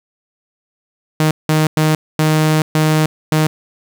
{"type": "tone bursts at uneven times", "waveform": "sawtooth", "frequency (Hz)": 155.56, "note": "D#3", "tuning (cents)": 0, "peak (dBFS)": -7, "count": 6, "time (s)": [[1.2, 1.31], [1.49, 1.67], [1.77, 1.95], [2.19, 2.62], [2.75, 3.06], [3.32, 3.47]], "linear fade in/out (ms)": 2, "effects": ["7-bit"]}